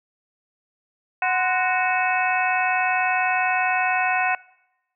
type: harmonic tone with a mistuned harmonic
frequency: 370 Hz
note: F#4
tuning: in tune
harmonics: 2 / 3 / 4 / 5 / 6 / 7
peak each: -22 / -29 / -26 / -29 / -31 / -26 dBFS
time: 1.22-4.35 s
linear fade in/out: 2 ms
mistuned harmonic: 3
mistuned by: -120 cents
effects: noise-tail reverb RT60 0.9 s tail -22 dB re dry